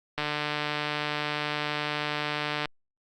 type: click train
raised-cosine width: 0.3 ms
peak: -13 dBFS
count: 370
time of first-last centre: 0.18-2.657 s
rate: 149 Hz
effects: Opus 48 kbps